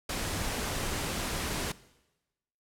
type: noise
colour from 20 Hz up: pink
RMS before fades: -33 dBFS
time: 0.09-1.72 s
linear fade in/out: 5 ms
effects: noise-tail reverb RT60 1.0 s tail -19 dB re dry + low-pass 12000 Hz 12 dB/octave